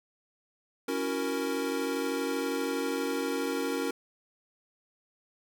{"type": "chord", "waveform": "square", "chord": "F# dominant seventh", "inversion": "second", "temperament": "equal", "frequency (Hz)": [277.2, 329.6, 370, 466.2], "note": ["C#4", "E4", "F#4", "A#4"], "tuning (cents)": [0, 0, 0, 0], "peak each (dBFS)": [-34, -38, -37, -34], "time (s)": [0.88, 3.91], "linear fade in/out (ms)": 5, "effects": []}